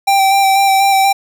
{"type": "tone with vibrato", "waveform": "square", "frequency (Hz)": 782, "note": "G5", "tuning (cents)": -4, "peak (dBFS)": -9, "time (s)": [0.07, 1.13], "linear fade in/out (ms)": 10, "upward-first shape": "square", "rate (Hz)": 4.1, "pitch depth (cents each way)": 16, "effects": []}